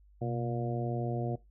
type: harmonic tone with a mistuned harmonic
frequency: 118.2 Hz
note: A#2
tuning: 24 cents sharp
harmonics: 1 / 2 / 3 / 4 / 5 / 6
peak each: -33 / -39 / -38 / -41 / -42 / -41 dBFS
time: 0.21-1.36 s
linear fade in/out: 10 ms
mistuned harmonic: 1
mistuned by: +82 cents
effects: noise-tail reverb RT60 0.2 s tail -19 dB re dry + added 50 Hz sine -57 dBFS peak until 1.5 s